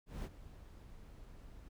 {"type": "noise with ADSR envelope", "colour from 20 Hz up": "brown", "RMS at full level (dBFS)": -39, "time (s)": [0.06, 1.69], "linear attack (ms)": 180, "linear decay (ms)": 45, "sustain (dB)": -15, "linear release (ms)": 15, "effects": []}